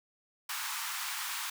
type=high-pass noise; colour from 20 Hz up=pink; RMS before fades=-37 dBFS; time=0.49-1.5 s; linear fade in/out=5 ms; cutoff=900 Hz; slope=48 dB/octave; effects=none